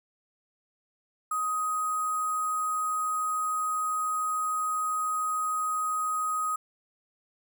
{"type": "tone with sample-and-hold", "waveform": "sine", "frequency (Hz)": 1253, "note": "D#6", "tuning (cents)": 12, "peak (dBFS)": -26, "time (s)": [1.31, 6.56], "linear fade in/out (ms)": 5, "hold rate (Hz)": 8820, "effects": []}